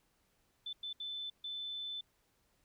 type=tone bursts at uneven times; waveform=sine; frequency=3520 Hz; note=A7; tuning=in tune; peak=-39 dBFS; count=4; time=0.66-0.73 / 0.83-0.93 / 1-1.3 / 1.44-2.01 s; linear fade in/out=5 ms; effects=pink hiss -75 dBFS RMS until 2.64 s